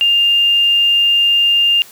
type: tone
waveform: sine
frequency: 2804 Hz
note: F7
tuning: 6 cents sharp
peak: -9 dBFS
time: 0.01-1.82 s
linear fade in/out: 0 ms
effects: white hiss -40 dBFS RMS until 1.91 s